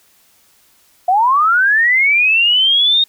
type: linear sweep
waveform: sine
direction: up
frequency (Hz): 698.5 to 3729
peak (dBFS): -9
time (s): 1.08-3.04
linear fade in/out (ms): 5
effects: white hiss -53 dBFS RMS until 3.08 s